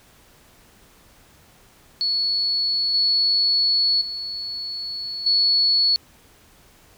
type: tone with level steps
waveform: sine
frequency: 4401 Hz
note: C#8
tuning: 13 cents flat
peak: -19 / -16 / -27 / -15 dBFS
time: 2.01-5.96 s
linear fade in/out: 0 ms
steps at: 2.94 / 4.01 / 5.26 s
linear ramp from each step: 5 ms
effects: pink hiss -53 dBFS RMS until 6.97 s